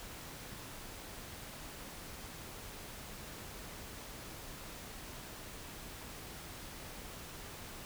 silence, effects pink hiss -48 dBFS RMS until 7.85 s

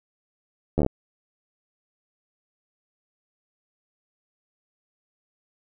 slowing click train, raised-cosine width 2 ms, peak -9 dBFS, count 7, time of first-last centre 0.78-0.864 s, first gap 12 ms, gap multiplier 1.06, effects none

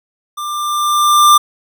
square tone with level ramp, 1189 Hz, D6, 21 cents sharp, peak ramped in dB -22 to -4 dBFS, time 0.37-1.38 s, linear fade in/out 10 ms, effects none

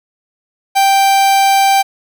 45% pulse tone, 784 Hz, G5, in tune, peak -8 dBFS, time 0.75-1.83 s, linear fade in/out 20 ms, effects none

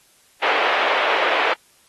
pink band-pass noise, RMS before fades -20 dBFS, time 0.42-1.54 s, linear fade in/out 10 ms, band 500 to 3000 Hz, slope 24 dB/octave, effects white hiss -56 dBFS RMS until 1.88 s + AAC 32 kbps

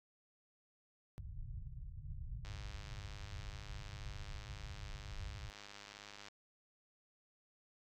pink low-pass noise, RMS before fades -47 dBFS, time 1.18-5.5 s, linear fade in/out 0 ms, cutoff 140 Hz, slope 48 dB/octave
click train, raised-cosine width 0.2 ms, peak -35 dBFS, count 392, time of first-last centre 2.45-6.283 s, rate 102 Hz
effects AAC 64 kbps

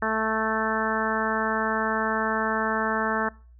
harmonic tone, 220 Hz, A3, in tune, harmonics 1 / 2 / 3 / 4 / 5 / 6 / 7 / 8, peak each -31 / -31 / -31 / -31 / -31 / -31 / -31 / -31 dBFS, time 0.02-3.29 s, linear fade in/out 5 ms, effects noise-tail reverb RT60 0.4 s tail -24 dB re dry + added 60 Hz sine -48 dBFS peak until 3.59 s

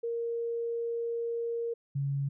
sine tone pair in turn, 466.2 / 139.49 Hz, A#4 / C#3, 0 / +11 cents, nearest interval octave + major sixth, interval 2089 cents, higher first, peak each -30 / -28 dBFS, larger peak second, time 0.03-1.74 / 1.95-2.29 s, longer first, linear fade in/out 10 ms, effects none

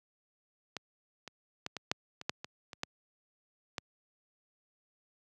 clicks, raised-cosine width 0.2 ms, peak -20 / -27 / -18 / -21 / -11 / -25 / -13 / -23 / -26 / -16 / -17 dBFS, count 11, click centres 0.767 / 1.277 / 1.664 / 1.767 / 1.915 / 2.214 / 2.295 / 2.445 / 2.732 / 2.834 / 3.782 s, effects high-pass 100 Hz 12 dB/octave

